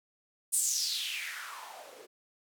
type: noise with band-pass filter sweep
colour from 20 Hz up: blue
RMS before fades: -35 dBFS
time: 0.52-2.07 s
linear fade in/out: 20 ms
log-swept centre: 9400 to 380 Hz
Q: 4.9
effects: none